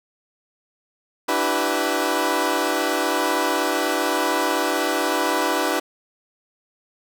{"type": "chord", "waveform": "15% pulse", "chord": "E minor seventh", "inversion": "third", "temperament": "equal with one note detuned", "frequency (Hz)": [293.7, 329.6, 382.2, 493.9], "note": ["D4", "E4", "G4", "B4"], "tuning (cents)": [0, 0, -44, 0], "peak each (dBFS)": -19, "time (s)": [1.28, 5.8], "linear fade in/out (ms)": 10, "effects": []}